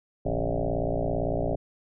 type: tone with frequency modulation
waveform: sine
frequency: 277.2 Hz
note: C#4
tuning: in tune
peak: -24 dBFS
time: 0.25-1.56 s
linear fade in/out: 10 ms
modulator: 57.8 Hz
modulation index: 7
effects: none